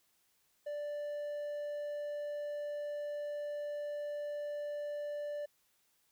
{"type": "tone", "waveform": "triangle", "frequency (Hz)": 587, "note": "D5", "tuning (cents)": -1, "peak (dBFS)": -35, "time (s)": [0.66, 5.46], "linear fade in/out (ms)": 10, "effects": ["white hiss -74 dBFS RMS until 6.11 s"]}